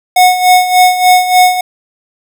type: tone with tremolo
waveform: square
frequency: 731 Hz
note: F#5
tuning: 21 cents flat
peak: -3 dBFS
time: 0.16-1.61 s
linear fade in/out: 5 ms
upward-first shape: sine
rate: 3.4 Hz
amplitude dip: 70%
effects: none